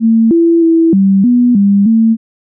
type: tone with pitch steps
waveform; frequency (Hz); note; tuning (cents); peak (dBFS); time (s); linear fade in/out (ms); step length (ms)
sine; 225.7 / 335.3 / 328.8 / 194.6 / 244.3 / 200.1 / 224.7; A3 / E4 / E4 / G3 / B3 / G3 / A3; +44 / +30 / -4 / -12 / -19 / +36 / +37; -5; 0-2.17; 50; 310
effects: none